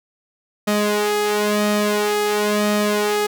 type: tone with flanger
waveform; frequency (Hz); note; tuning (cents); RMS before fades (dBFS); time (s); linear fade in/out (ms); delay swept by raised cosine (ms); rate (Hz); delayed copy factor
sawtooth; 208.6; G#3; +8; -19; 0.67-3.27; 10; 1.6 to 2.4; 0.98; +0.85
effects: none